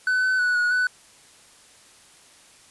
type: tone with pitch steps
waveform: triangle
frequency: 1506 / 1515 / 1477 / 1456 / 1493 Hz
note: F#6 / F#6 / F#6 / F#6 / F#6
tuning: +30 / +40 / -3 / -28 / +15 cents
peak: -17 dBFS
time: 0.07-0.87 s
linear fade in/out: 2 ms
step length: 160 ms
effects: white hiss -52 dBFS RMS until 2.7 s + resampled to 24000 Hz